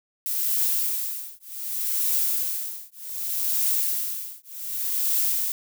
violet noise with tremolo, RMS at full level -22 dBFS, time 0.26-5.52 s, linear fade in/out 0 ms, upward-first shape triangle, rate 0.66 Hz, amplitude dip 100%, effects none

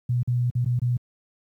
sine tone with dropouts, 122.4 Hz, B2, 15 cents flat, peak -19 dBFS, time 0.09-0.97 s, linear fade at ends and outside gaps 5 ms, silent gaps 0.228-0.275 / 0.502-0.551 / 0.646-0.659 / 0.791-0.817 s, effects high-pass 80 Hz 12 dB/octave + 10-bit

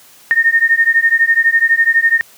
sine beating tone pair, 1828 / 1840 Hz, A#6 / A#6, -34 / -23 cents, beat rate 12 Hz, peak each -12 dBFS, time 0.31-2.21 s, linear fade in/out 0 ms, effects white hiss -44 dBFS RMS until 2.37 s + high-pass 80 Hz 12 dB/octave

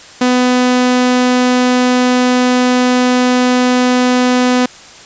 sawtooth tone, 250 Hz, B3, 21 cents sharp, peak -5 dBFS, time 0.21-4.66 s, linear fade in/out 5 ms, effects white hiss -36 dBFS RMS until 5.05 s + resampled to 16000 Hz

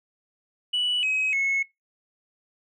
sine tone with pitch steps, 2954 / 2542 / 2188 Hz, F#7 / D#7 / C#7, -3 / +36 / -23 cents, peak -20 dBFS, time 0.73-1.63 s, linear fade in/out 10 ms, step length 300 ms, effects noise-tail reverb RT60 0.2 s tail -22 dB re dry + tanh soft clip ceiling -19 dBFS

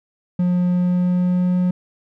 triangle tone with pitch glide, 178.5 to 180.57 Hz, F3 to F#3, +38 to -42 cents, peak -13 dBFS, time 0.39-1.71 s, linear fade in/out 5 ms, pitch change +20 cents, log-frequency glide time 0.68-1.57 s, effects none

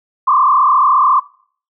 sine tone with frequency modulation, 1108.7 Hz, C#6, in tune, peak -8 dBFS, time 0.27-1.2 s, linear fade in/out 10 ms, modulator 34.3 Hz, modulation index 2.6, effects noise-tail reverb RT60 0.5 s tail -22 dB re dry

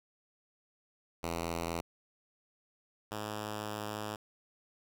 5% pulse tone pair in turn, 84.1 / 105.96 Hz, E2 / G#2, +35 / +35 cents, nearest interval major third, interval 400 cents, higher second, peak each -23 / -26 dBFS, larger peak first, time 1.23-1.81 / 3.11-4.16 s, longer second, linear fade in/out 5 ms, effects none

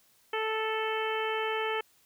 harmonic tone, 439.1 Hz, A4, 4 cents flat, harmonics 1 / 2 / 3 / 4 / 5 / 6 / 7, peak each -32 / -35 / -37 / -38 / -39 / -40 / -40 dBFS, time 0.33-1.81 s, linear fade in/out 5 ms, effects white hiss -65 dBFS RMS until 2.05 s

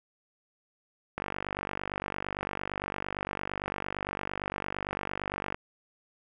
click train, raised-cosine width 0.5 ms, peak -17 dBFS, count 214, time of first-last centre 1.18-5.545 s, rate 48.8 Hz, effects none

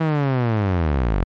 sawtooth linear sweep, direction down, 163.7 to 41.2 Hz, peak -13 dBFS, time 0-1.24 s, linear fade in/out 10 ms, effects low-pass 2000 Hz 12 dB/octave + MP3 48 kbps

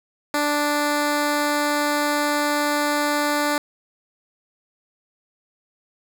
10% pulse tone, 293.7 Hz, D4, in tune, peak -11 dBFS, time 0.34-3.58 s, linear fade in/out 2 ms, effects none

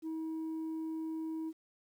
sine tone, 320 Hz, D#4, 49 cents sharp, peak -33 dBFS, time 0.02-1.53 s, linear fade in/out 50 ms, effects tanh soft clip ceiling -35 dBFS + 11-bit

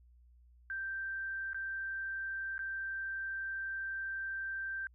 sine tone with dropouts, 1568 Hz, G6, in tune, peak -36 dBFS, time 0.7-4.87 s, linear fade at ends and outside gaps 1 ms, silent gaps 1.532-1.545 / 2.58-2.591 s, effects added 60 Hz sine -59 dBFS peak until 4.94 s

